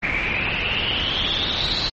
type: noise with low-pass filter sweep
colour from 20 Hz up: pink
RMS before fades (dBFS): -23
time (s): 0.02-1.9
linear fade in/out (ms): 20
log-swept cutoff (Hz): 2200 to 4200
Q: 9.6
effects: MP3 32 kbps